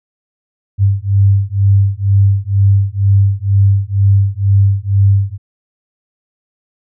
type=beating tone pair; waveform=sine; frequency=98 / 100.1 Hz; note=G2 / G2; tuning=0 / +37 cents; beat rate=2.1 Hz; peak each=-11 dBFS; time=0.78-5.38 s; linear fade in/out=50 ms; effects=none